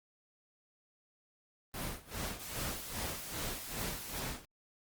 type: noise with tremolo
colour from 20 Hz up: pink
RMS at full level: -38 dBFS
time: 1.74-4.45 s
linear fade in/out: 0 ms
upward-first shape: sine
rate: 2.5 Hz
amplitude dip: 90%
type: noise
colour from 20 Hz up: white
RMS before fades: -45 dBFS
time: 2.39-4.21 s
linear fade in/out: 20 ms
effects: Opus 32 kbps